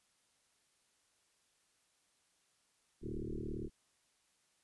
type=tone with frequency modulation; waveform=sine; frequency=172.2 Hz; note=F3; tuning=24 cents flat; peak=-38 dBFS; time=3.01-3.7 s; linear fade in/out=50 ms; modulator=37.6 Hz; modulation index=5.9; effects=white hiss -75 dBFS RMS until 4.63 s + resampled to 24000 Hz